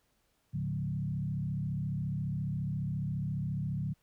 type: tone with frequency modulation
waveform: sine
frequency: 144.8 Hz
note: D3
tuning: 24 cents flat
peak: -31 dBFS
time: 0.53-3.94 s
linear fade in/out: 20 ms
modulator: 34.5 Hz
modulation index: 1.2
effects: pink hiss -74 dBFS RMS until 4.02 s